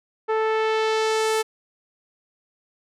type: tone with low-pass filter sweep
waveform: sawtooth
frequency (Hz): 439.2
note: A4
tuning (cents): -3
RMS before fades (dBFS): -22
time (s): 0.28-1.43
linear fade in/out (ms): 20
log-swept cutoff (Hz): 1400 to 12000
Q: 0.96
effects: none